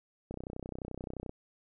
click train, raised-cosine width 2 ms, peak -26 dBFS, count 32, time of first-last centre 0.31-1.294 s, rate 31.5 Hz, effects none

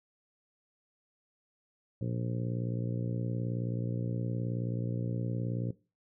harmonic tone, 59 Hz, A#1, 22 cents sharp, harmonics 2 / 3 / 4 / 5 / 6 / 7 / 8 / 9, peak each -33 / -37 / -43 / -42 / -48 / -48 / -48 / -47 dBFS, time 2.01-5.71 s, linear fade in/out 5 ms, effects noise-tail reverb RT60 0.3 s tail -19 dB re dry

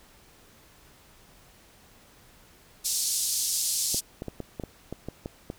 pink band-pass noise, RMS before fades -28 dBFS, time 2.84-4.01 s, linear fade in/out 20 ms, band 4800 to 12000 Hz, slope 24 dB/octave
clicks, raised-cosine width 2 ms, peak -20 dBFS, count 10, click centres 3.945 / 4.221 / 4.283 / 4.403 / 4.598 / 4.637 / 4.926 / 5.086 / 5.259 / 5.501 s
effects pink hiss -56 dBFS RMS until 5.58 s

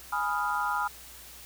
sine chord, F half-diminished seventh, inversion first, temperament equal, 830.6 / 987.8 / 1244.5 / 1396.9 Hz, Ab5 / Cb6 / Eb6 / F6, 0 / 0 / 0 / 0 cents, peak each -32 dBFS, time 0.12-0.88 s, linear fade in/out 10 ms, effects added 60 Hz sine -55 dBFS peak until 1.45 s + white hiss -48 dBFS RMS until 1.45 s

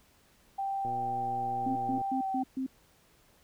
sine tone with pitch glide, 784 to 770.5 Hz, G5 to G5, 0 to -30 cents, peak -30 dBFS, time 0.58-2.43 s, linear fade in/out 10 ms, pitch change -30 cents, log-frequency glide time 2.19-2.25 s
click train, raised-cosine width 2 ms, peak -31 dBFS, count 142, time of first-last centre 0.85-2.015 s, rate 121 Hz
sine tone bursts, 263 Hz, C4, 9 cents sharp, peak -30 dBFS, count 5, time 1.66-2.665 s, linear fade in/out 5 ms, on 97 ms, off 130 ms
effects pink hiss -64 dBFS RMS until 3.43 s

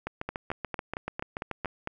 two click trains, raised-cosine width 0.5 ms, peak -17 / -17 dBFS, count 8 / 12, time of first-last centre 0.29-1.874 / 0.07-1.657 s, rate 4.42 / 6.93 Hz, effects none

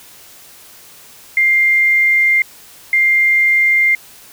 sine tone bursts at uneven times, 2100 Hz, C7, 6 cents sharp, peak -9 dBFS, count 2, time 1.37-2.42 / 2.93-3.95 s, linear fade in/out 2 ms, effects white hiss -41 dBFS RMS until 4.32 s

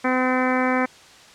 harmonic tone, 255.5 Hz, C4, 41 cents flat, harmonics 1 / 2 / 3 / 4 / 5 / 6 / 7 / 8 / 9, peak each -22 / -25 / -27 / -28 / -29 / -30 / -30 / -31 / -32 dBFS, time 0.04-0.86 s, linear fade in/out 10 ms, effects white hiss -47 dBFS RMS until 1.34 s + low-pass 6000 Hz 12 dB/octave

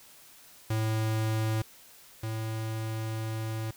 square tone pair in turn, 110 / 110.77 Hz, A2 / A2, 0 / +12 cents, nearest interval unison, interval 12 cents, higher second, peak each -27 / -32 dBFS, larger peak first, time 0.7-1.62 / 2.23-3.71 s, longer second, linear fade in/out 5 ms, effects white hiss -54 dBFS RMS until 3.76 s

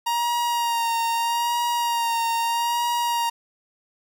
45% pulse tone with vibrato, 938 Hz, A#5, 11 cents sharp, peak -21 dBFS, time 0.06-3.3 s, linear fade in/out 10 ms, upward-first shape sine, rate 0.79 Hz, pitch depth 29 cents each way, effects 10-bit

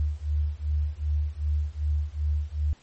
sine beating tone pair, 73.42 / 76.02 Hz, D2 / D#2, 0 / -40 cents, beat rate 2.6 Hz, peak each -27 dBFS, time 0-2.73 s, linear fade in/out 0 ms, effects pink hiss -58 dBFS RMS until 2.82 s + MP3 32 kbps

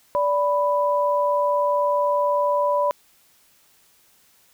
sine tone pair together, 582 / 989.6 Hz, D5 / B5, -16 / +3 cents, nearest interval major sixth, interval 919 cents, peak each -20 / -21 dBFS, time 0.15-2.91 s, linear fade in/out 0 ms, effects white hiss -58 dBFS RMS until 4.53 s

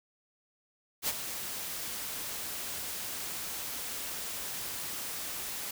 white noise with ADSR envelope, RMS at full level -29 dBFS, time 1.02-5.71 s, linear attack 62 ms, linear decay 37 ms, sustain -9 dB, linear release 3 ms, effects none

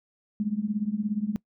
sine tone with tremolo, 210 Hz, G#3, 19 cents sharp, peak -21 dBFS, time 0.4-1.36 s, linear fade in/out 0 ms, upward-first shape triangle, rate 17 Hz, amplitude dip 95%, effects noise-tail reverb RT60 0.1 s tail -22 dB re dry

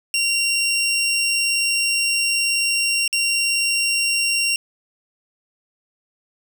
20% pulse tone with dropouts, 2759 Hz, F7, 22 cents flat, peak -13 dBFS, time 0.14-4.56 s, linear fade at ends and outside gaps 1 ms, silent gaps 3.078-3.128 s, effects none

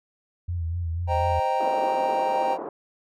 sine tone with vibrato, 84.8 Hz, E2, 50 cents sharp, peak -25 dBFS, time 0.48-1.4 s, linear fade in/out 10 ms, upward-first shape sine, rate 4.1 Hz, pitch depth 62 cents each way
triangle chord, C minor seventh, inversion none, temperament equal, 523.3 / 622.3 / 784 / 932.3 Hz, C5 / Eb5 / G5 / Bb5, 0 / 0 / 0 / 0 cents, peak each -26 / -29 / -23 / -25 dBFS, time 1.07-2.58 s, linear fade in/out 50 ms
pink band-pass noise, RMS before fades -34 dBFS, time 1.6-2.69 s, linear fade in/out 2 ms, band 290 to 940 Hz, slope 24 dB/octave
effects none

